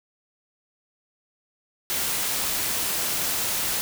white noise, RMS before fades -26 dBFS, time 1.9-3.81 s, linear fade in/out 0 ms, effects none

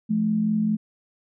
sine tone pair together, 171.2 / 215.7 Hz, F3 / A3, -34 / -34 cents, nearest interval major third, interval 400 cents, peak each -28 / -20 dBFS, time 0.09-0.77 s, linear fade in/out 20 ms, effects none

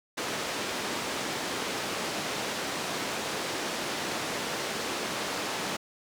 pink band-pass noise, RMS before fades -33 dBFS, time 0.17-5.77 s, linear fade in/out 10 ms, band 250 to 7000 Hz, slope 12 dB/octave, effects none

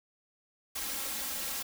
white noise with comb filter, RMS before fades -36 dBFS, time 0.75-1.63 s, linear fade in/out 10 ms, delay 3.7 ms, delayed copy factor +0.95, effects none

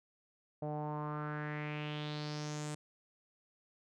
sawtooth tone with low-pass filter sweep, 150 Hz, D3, 37 cents sharp, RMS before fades -40 dBFS, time 0.62-2.75 s, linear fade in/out 5 ms, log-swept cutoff 650 to 8300 Hz, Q 3.9, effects none

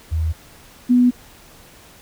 sine tone pair in turn, 80.1 / 246.6 Hz, E2 / B3, -49 / -2 cents, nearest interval octave + perfect fifth, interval 1947 cents, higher second, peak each -17 / -10 dBFS, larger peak second, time 0.11-0.33 / 0.89-1.11 s, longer neither, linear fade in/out 20 ms, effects pink hiss -46 dBFS RMS until 2.01 s

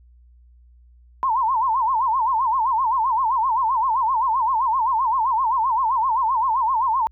sine tone with vibrato, 970 Hz, B5, 31 cents flat, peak -17 dBFS, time 1.23-7.07 s, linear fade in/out 0 ms, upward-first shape sine, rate 7.7 Hz, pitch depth 190 cents each way, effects added 60 Hz sine -48 dBFS peak until 7.11 s

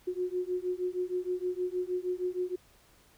sine beating tone pair, 359.5 / 365.9 Hz, F#4 / F#4, -50 / -19 cents, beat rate 6.4 Hz, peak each -33 / -33 dBFS, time 0.07-2.56 s, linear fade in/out 10 ms, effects pink hiss -62 dBFS RMS until 3.17 s

